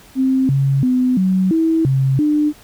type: tone with pitch steps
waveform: sine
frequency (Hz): 263 / 137 / 253.2 / 187.4 / 324.3 / 134 / 299.4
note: C4 / C#3 / B3 / F#3 / E4 / C3 / D4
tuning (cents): +9 / -20 / +43 / +22 / -28 / +42 / +33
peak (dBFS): -12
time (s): 0.15-2.53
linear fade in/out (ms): 50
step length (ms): 340
effects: pink hiss -45 dBFS RMS until 2.63 s